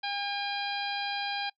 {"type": "harmonic tone", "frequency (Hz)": 807, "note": "G#5", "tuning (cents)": -50, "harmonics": [1, 2, 3, 4, 5, 6], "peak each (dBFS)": [-34, -38, -38, -38, -39, -41], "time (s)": [0.03, 1.5], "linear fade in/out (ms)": 10, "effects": ["noise-tail reverb RT60 0.1 s tail -24 dB re dry"]}